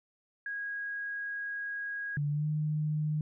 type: tone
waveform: sine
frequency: 1645 Hz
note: G#6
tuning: 17 cents flat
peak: -34 dBFS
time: 0.46-2.17 s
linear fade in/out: 2 ms
type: tone with pitch glide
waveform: sine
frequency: 145.7 to 152.41 Hz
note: D3 to D#3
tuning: -13 to -35 cents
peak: -28 dBFS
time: 2.17-3.21 s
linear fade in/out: 2 ms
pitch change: +78 cents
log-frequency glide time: 2.29-2.47 s
effects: none